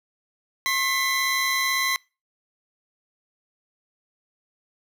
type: tone pair together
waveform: 25% pulse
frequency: 1072 / 2006 Hz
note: C6 / B6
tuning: +42 / +26 cents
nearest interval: major seventh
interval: 1084 cents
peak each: -22 / -20 dBFS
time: 0.66-1.96 s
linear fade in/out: 0 ms
effects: noise-tail reverb RT60 0.3 s tail -26 dB re dry